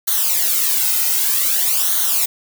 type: noise with flanger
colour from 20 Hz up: blue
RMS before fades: -17 dBFS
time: 0.07-2.26 s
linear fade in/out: 10 ms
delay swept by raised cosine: 0.39 to 1.79 ms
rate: 0.53 Hz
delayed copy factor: -0.8
effects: none